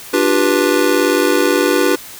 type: chord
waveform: square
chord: G dominant seventh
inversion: second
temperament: just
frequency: 294 / 352.8 / 392 / 490 Hz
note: D4 / F4 / G4 / B4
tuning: +2 / +18 / 0 / -14 cents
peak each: -18 dBFS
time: 0.13-1.96 s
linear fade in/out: 10 ms
effects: white hiss -34 dBFS RMS until 2.19 s